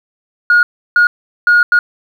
sine tone bursts at uneven times, 1437 Hz, F6, 49 cents sharp, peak -4 dBFS, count 4, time 0.5-0.63 / 0.96-1.07 / 1.47-1.63 / 1.72-1.79 s, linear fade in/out 2 ms, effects tanh soft clip ceiling -3 dBFS + 7-bit

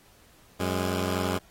10% pulse tone pair together, 91.72 / 205.9 Hz, F#2 / G#3, -15 / -15 cents, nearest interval octave + major second, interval 1400 cents, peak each -19 / -23 dBFS, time 0.59-1.39 s, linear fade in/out 20 ms, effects pink hiss -58 dBFS RMS until 1.5 s + AAC 48 kbps

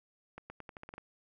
accelerating click train, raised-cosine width 0.5 ms, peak -30 dBFS, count 9, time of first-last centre 0.38-0.981 s, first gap 120 ms, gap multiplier 0.86, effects none

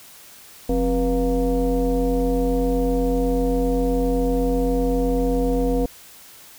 sine tone with frequency modulation, 263.9 Hz, C4, 15 cents sharp, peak -17 dBFS, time 0.69-5.86 s, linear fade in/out 5 ms, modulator 220 Hz, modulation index 1.4, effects white hiss -45 dBFS RMS until 6.58 s

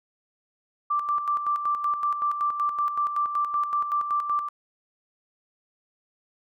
sine tone with tremolo, 1174.7 Hz, D6, in tune, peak -21 dBFS, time 0.9-4.49 s, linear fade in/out 10 ms, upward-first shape square, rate 5.3 Hz, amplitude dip 55%, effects none

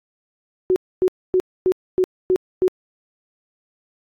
sine tone bursts, 370 Hz, F#4, in tune, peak -13 dBFS, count 7, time 0.7-2.68 s, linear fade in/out 0 ms, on 60 ms, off 260 ms, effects AAC 48 kbps

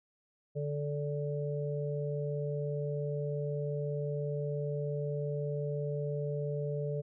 harmonic tone, 145.8 Hz, D3, 12 cents flat, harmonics 1 / 3 / 4, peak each -34 / -37 / -40 dBFS, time 0.55-7.02 s, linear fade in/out 20 ms, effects none

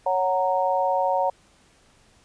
sine chord, F# major, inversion second, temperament equal with one note detuned, 554.4 / 740 / 927.5 Hz, C#5 / F#5 / A#5, 0 / 0 / -9 cents, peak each -24 dBFS, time 0.06-1.3 s, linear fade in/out 5 ms, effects pink hiss -58 dBFS RMS until 2.24 s + resampled to 22050 Hz

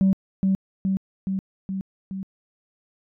sine tone with echo, 191.9 Hz, G3, 37 cents flat, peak -13 dBFS, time 0.01-0.13 s, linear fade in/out 0 ms, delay 420 ms, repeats 5, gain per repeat -3 dB, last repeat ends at 2.23 s, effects tanh soft clip ceiling -13 dBFS

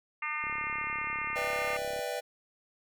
harmonic tone, 302.1 Hz, D4, 49 cents sharp, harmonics 3 / 4 / 5 / 6 / 7 / 8 / 9, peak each -44 / -37 / -47 / -42 / -35 / -42 / -42 dBFS, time 0.22-1.77 s, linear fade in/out 5 ms
click train, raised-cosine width 2 ms, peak -35 dBFS, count 55, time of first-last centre 0.44-1.992 s, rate 34.8 Hz
square chord, E minor seventh, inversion second, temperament just, 494.4 / 593.3 / 659.3 / 791.1 Hz, B4 / D5 / E5 / G5, +2 / +18 / 0 / +16 cents, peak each -38 / -38 / -41 / -40 dBFS, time 1.35-2.21 s, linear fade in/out 20 ms
effects none

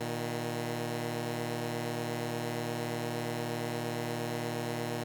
10% pulse tone pair together, 118.8 / 155.56 Hz, A#2 / D#3, +33 / 0 cents, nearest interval perfect fourth, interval 467 cents, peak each -26 / -30 dBFS, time 0-5.04 s, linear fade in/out 10 ms, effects none

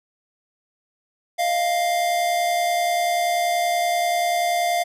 square tone pair together, 628.1 / 698.5 Hz, D#5 / F5, +16 / 0 cents, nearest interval major second, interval 184 cents, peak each -30 / -20 dBFS, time 1.38-4.84 s, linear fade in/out 20 ms, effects resampled to 32000 Hz

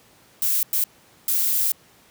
violet noise bursts at uneven times, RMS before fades -21 dBFS, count 3, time 0.42-0.63 / 0.73-0.84 / 1.28-1.72 s, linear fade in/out 2 ms, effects pink hiss -54 dBFS RMS until 2.1 s + high-pass 100 Hz 12 dB/octave

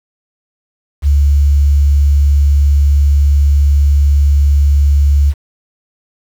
sine tone with quantisation, 71.4 Hz, D2, 48 cents flat, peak -6 dBFS, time 1.02-5.34 s, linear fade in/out 50 ms, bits 6, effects none

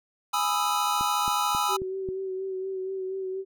square chord, E major seventh, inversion first, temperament equal, 830.6 / 987.8 / 1244.5 / 1318.5 Hz, G#5 / B5 / D#6 / E6, 0 / 0 / 0 / 0 cents, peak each -30 dBFS, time 0.33-1.77 s, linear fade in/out 10 ms
click train, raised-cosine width 3 ms, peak -24 dBFS, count 5, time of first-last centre 1.01-2.088 s, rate 3.71 Hz
sine tone with vibrato, 379.8 Hz, F#4, 45 cents sharp, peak -29 dBFS, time 1.68-3.45 s, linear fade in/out 50 ms, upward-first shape sine, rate 4.2 Hz, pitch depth 27 cents each way
effects none

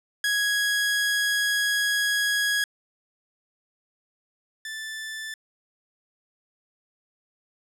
sawtooth tone pair in turn, 1661.2 / 1760 Hz, G#6 / A6, 0 / 0 cents, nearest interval minor second, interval 100 cents, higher second, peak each -18 / -29 dBFS, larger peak first, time 0.24-2.64 / 4.65-5.34 s, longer first, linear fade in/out 2 ms, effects low-pass 12000 Hz 12 dB/octave

